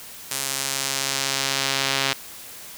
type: tone with band-pass filter sweep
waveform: sawtooth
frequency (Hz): 136.1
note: C#3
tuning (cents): -31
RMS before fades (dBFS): -25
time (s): 0.31-2.13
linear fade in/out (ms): 2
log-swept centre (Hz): 9300 to 3600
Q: 0.9
effects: white hiss -40 dBFS RMS until 2.77 s